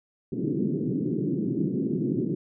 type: band-pass noise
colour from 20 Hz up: white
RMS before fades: -27 dBFS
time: 0.32-2.35 s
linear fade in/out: 5 ms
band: 130 to 370 Hz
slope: 48 dB/octave
effects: none